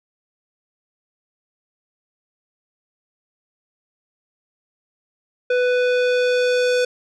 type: tone with low-pass filter sweep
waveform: square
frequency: 496.5 Hz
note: B4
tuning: 9 cents sharp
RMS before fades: -18 dBFS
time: 5.5-6.85 s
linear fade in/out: 5 ms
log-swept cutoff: 2400 to 6300 Hz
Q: 0.96
effects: none